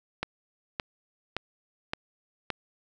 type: click train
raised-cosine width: 0.3 ms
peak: -13 dBFS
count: 5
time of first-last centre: 0.23-2.503 s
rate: 1.76 Hz
effects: none